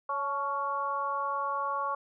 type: harmonic tone with a mistuned harmonic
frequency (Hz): 278.9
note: C#4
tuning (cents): +11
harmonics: 2 / 3 / 4 / 5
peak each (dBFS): -38 / -37 / -30 / -41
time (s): 0.09-1.95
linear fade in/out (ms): 5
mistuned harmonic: 3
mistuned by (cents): +60
effects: none